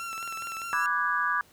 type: tone with vibrato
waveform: 30% pulse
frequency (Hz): 1349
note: E6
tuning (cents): +40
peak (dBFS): -31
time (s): 0-0.86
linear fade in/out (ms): 0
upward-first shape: triangle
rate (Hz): 4.9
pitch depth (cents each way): 43
type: click train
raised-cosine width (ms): 0.3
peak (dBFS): -27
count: 11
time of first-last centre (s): 0.13-0.618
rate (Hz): 20.5
type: chord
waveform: sine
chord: G# half-diminished seventh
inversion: first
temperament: equal with one note detuned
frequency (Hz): 987.8 / 1174.7 / 1480 / 1651.7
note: B5 / D6 / F#6 / G#6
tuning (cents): 0 / 0 / 0 / -10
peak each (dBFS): -33 / -28 / -32 / -28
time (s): 0.73-1.41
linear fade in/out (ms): 0
effects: pink hiss -58 dBFS RMS until 1.52 s + high-pass 80 Hz 12 dB/octave